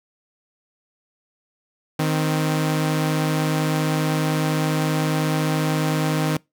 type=tone pair together; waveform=sawtooth; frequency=155.53 / 261.1 Hz; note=D#3 / C4; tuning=0 / -3 cents; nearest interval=major sixth; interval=897 cents; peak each=-16 / -22 dBFS; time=1.99-6.37 s; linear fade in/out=5 ms; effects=noise-tail reverb RT60 0.2 s tail -24 dB re dry